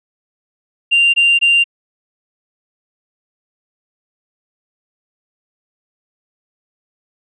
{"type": "tone bursts", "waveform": "sine", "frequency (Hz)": 2782, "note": "F7", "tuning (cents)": -7, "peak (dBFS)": -7, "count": 3, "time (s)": [0.91, 1.642], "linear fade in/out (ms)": 20, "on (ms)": 230, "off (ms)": 21, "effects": ["tanh soft clip ceiling -5 dBFS"]}